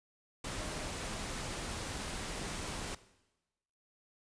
sine tone in noise, 613 Hz, D#5, 26 cents flat, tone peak -50 dBFS, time 0.57-0.87 s, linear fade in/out 5 ms, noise pink, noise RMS -40 dBFS, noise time 0.44-2.95 s, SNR -13 dB, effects noise-tail reverb RT60 1.0 s tail -17 dB re dry + resampled to 22050 Hz

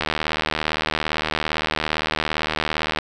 click train, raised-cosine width 0.3 ms, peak -5 dBFS, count 232, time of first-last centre 0.01-2.987 s, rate 77.6 Hz, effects none

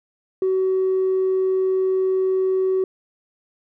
triangle tone with tanh clipping, 377.1 Hz, F#4, 33 cents sharp, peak -17 dBFS, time 0.42-2.84 s, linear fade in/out 2 ms, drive 5 dB, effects none

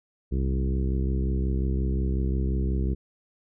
harmonic tone with a mistuned harmonic, 65.6 Hz, C2, 5 cents sharp, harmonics 1 / 2 / 3 / 4 / 5 / 6 / 7, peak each -24 / -31 / -32 / -39 / -36 / -38 / -45 dBFS, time 0.31-2.95 s, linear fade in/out 20 ms, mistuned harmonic 1, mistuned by -41 cents, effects none

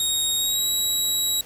20% pulse tone with pitch glide, 3749 to 3868 Hz, A#7 to B7, +9 to -37 cents, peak -15 dBFS, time 0-1.41 s, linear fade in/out 2 ms, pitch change +54 cents, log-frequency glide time 0.37-0.68 s, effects pink hiss -45 dBFS RMS until 1.45 s

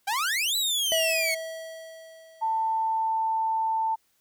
sawtooth exponential two-way sweep, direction up then down, 762 to 4008 to 2158 Hz, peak -21 dBFS, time 0.07-1.35 s, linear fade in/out 10 ms, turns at 0.56 s
square tone with exponential decay, 649 Hz, E5, 27 cents flat, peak -24 dBFS, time 0.92-3.09 s, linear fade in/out 0 ms, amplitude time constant 470 ms
sine tone, 890 Hz, A5, 20 cents sharp, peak -23 dBFS, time 2.41-3.96 s, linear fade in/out 20 ms
effects white hiss -69 dBFS RMS until 4.2 s

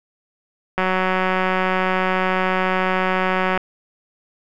click train, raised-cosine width 0.5 ms, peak -5 dBFS, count 521, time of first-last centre 0.78-3.576 s, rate 186 Hz, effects none

